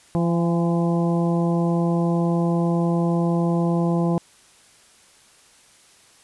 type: harmonic tone with a mistuned harmonic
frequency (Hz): 170.4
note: F3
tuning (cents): -42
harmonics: 1 / 2 / 3 / 4 / 5 / 6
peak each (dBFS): -19 / -25 / -29 / -31 / -33 / -35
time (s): 0.15-4.18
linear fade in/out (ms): 0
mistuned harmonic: 5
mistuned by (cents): -37
effects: white hiss -53 dBFS RMS until 6.23 s + resampled to 24000 Hz